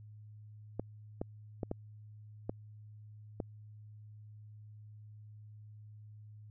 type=clicks; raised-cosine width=2 ms; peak=-22 dBFS; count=6; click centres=0.796 / 1.215 / 1.632 / 1.714 / 2.495 / 3.402 s; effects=added 106 Hz sine -50 dBFS peak until 6.5 s